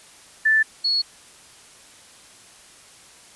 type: tone pair in turn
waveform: sine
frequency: 1760 / 4359 Hz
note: A6 / C#8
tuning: 0 / -30 cents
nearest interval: octave + major third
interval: 1570 cents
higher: second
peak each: -14 / -18 dBFS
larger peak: first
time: 0.45-0.63 / 0.84-1.02 s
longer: neither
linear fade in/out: 10 ms
effects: white hiss -48 dBFS RMS until 3.35 s + resampled to 24000 Hz